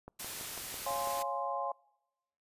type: click train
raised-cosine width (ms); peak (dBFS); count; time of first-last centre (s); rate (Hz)
1; -32; 7; 0.08-1.073; 6.04
type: noise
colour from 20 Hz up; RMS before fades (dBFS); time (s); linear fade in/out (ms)
white; -41; 0.19-1.23; 10
type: chord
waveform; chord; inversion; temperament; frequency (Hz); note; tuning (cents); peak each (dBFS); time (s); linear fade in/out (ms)
sine; Db major seventh; none; equal; 554.4 / 698.5 / 830.6 / 1046.5; Db5 / F5 / Ab5 / C6; 0 / 0 / 0 / 0; -39 / -39 / -38 / -37; 0.86-1.72; 5
effects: noise-tail reverb RT60 1.0 s tail -26 dB re dry + resampled to 32000 Hz